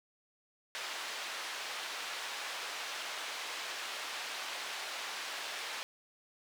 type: band-pass noise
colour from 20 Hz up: white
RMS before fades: -41 dBFS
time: 0.75-5.83 s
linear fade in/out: 0 ms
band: 620 to 3800 Hz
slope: 12 dB/octave
effects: none